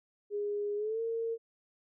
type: tone with pitch glide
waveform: sine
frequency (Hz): 411.7 to 456.8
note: G#4 to A#4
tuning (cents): -15 to -35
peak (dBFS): -31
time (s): 0.3-1.38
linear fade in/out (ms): 50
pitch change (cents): +180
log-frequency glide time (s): 0.76-1.01
effects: none